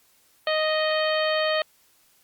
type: harmonic tone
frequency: 622.3 Hz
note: D#5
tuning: in tune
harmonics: 1 / 2 / 3 / 4 / 5 / 6 / 7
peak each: -23 / -30 / -29 / -34 / -31 / -37 / -34 dBFS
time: 0.47-1.62 s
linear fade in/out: 2 ms
effects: white hiss -61 dBFS RMS until 2.23 s + Opus 48 kbps